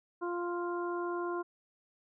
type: harmonic tone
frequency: 349.2 Hz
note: F4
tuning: in tune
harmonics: 1 / 2 / 3 / 4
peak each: -34 / -43 / -39 / -44 dBFS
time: 0.21-1.43 s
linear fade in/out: 20 ms
effects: none